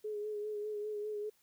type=tone with vibrato; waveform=sine; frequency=420.9 Hz; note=G#4; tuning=23 cents sharp; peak=-36 dBFS; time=0.04-1.3 s; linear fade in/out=10 ms; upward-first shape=sine; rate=5 Hz; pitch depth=31 cents each way; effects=white hiss -71 dBFS RMS until 1.42 s